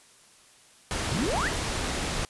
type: low-pass noise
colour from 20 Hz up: pink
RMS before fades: -30 dBFS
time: 0.91-2.25 s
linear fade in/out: 0 ms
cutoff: 10000 Hz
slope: 12 dB/octave
type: exponential sweep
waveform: sine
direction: up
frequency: 111.8 to 2105 Hz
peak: -26 dBFS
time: 1.11-1.49 s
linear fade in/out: 10 ms
effects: white hiss -56 dBFS RMS until 2.29 s + resampled to 24000 Hz